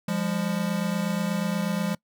square tone pair together, 174.61 / 202.9 Hz, F3 / G#3, 0 / -40 cents, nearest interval minor third, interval 260 cents, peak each -28 dBFS, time 0.08-1.95 s, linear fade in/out 5 ms, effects noise-tail reverb RT60 0.1 s tail -23 dB re dry

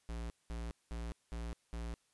square tone bursts, 57.5 Hz, A#1, 23 cents flat, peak -40 dBFS, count 5, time 0.09-1.94 s, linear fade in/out 0 ms, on 210 ms, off 200 ms, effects white hiss -75 dBFS RMS until 2.13 s + resampled to 24000 Hz

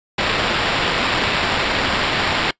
white noise with sample-and-hold, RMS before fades -19 dBFS, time 0.18-2.51 s, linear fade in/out 5 ms, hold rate 6300 Hz, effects noise-tail reverb RT60 0.1 s tail -22 dB re dry + resampled to 16000 Hz

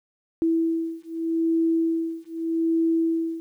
sine beating tone pair, 328 / 328.82 Hz, E4 / E4, -9 / -4 cents, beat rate 0.82 Hz, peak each -24 dBFS, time 0.42-3.4 s, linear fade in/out 0 ms, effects 10-bit

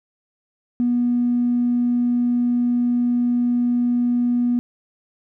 triangle tone with tanh clipping, 242.6 Hz, B3, 31 cents flat, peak -16 dBFS, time 0.8-4.59 s, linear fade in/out 0 ms, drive 4 dB, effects none

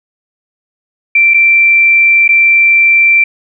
sine tone with dropouts, 2349 Hz, D7, in tune, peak -4 dBFS, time 1.15-3.24 s, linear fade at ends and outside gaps 5 ms, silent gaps 1.338-1.342 / 2.279-2.289 s, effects none

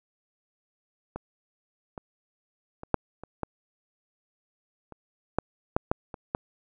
clicks, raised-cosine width 1 ms, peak -20 / -23 / -25 / -6 / -26 / -15 / -29 / -9 / -8 / -9 / -23 / -12 dBFS, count 12, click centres 1.16 / 1.978 / 2.834 / 2.943 / 3.236 / 3.433 / 4.923 / 5.386 / 5.765 / 5.915 / 6.142 / 6.349 s, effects none

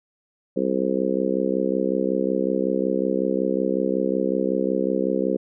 harmonic tone, 65.41 Hz, C2, in tune, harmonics 3 / 4 / 5 / 6 / 7 / 8, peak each -27 / -27 / -27 / -27 / -27 / -27 dBFS, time 0.56-5.37 s, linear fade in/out 10 ms, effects none

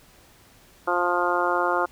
harmonic tone, 176.3 Hz, F3, 17 cents sharp, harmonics 2 / 3 / 4 / 5 / 6 / 7 / 8, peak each -28 / -28 / -28 / -28 / -28 / -28 / -28 dBFS, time 0.87-1.86 s, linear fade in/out 10 ms, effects pink hiss -54 dBFS RMS until 1.91 s

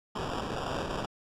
violet noise with sample-and-hold, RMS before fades -34 dBFS, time 0.15-1.06 s, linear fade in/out 10 ms, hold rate 2100 Hz, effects low-pass 6000 Hz 12 dB/octave

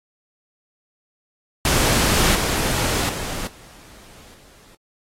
pink noise with level steps, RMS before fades -17 / -22 / -29 / -46 / -50 dBFS, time 1.65-4.75 s, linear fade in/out 2 ms, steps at 2.35 / 3.09 / 3.47 / 4.34 s, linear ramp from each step 2 ms, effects low-pass 12000 Hz 12 dB/octave + AAC 48 kbps

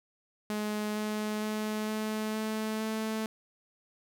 sawtooth tone with pitch steps, 211.2 / 212.8 / 214.4 / 216 / 217.6 / 219.3 Hz, G#3 / G#3 / A3 / A3 / A3 / A3, +29 / +42 / -45 / -32 / -19 / -6 cents, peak -27 dBFS, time 0.5-3.26 s, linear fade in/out 0 ms, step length 460 ms, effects none

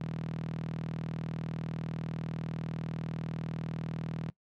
sawtooth tone with high-pass filter, 40 Hz, D#1, 49 cents sharp, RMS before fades -37 dBFS, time 0-4.3 s, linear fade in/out 0 ms, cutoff 150 Hz, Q 5.9, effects noise-tail reverb RT60 0.1 s tail -21 dB re dry + low-pass 4000 Hz 12 dB/octave

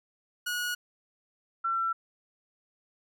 sawtooth / sine tone pair in turn, 1454 / 1349.1 Hz, F#6 / E6, -31 / +40 cents, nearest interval minor second, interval 129 cents, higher first, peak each -26 dBFS, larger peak neither, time 0.46-0.75 / 1.64-1.93 s, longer neither, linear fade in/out 10 ms, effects none

